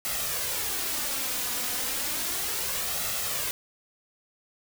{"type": "noise with flanger", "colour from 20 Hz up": "white", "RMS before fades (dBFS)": -30, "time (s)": [0.05, 3.51], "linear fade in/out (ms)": 0, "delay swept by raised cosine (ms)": [1.5, 4.1], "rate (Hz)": 0.33, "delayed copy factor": 0.5, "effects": []}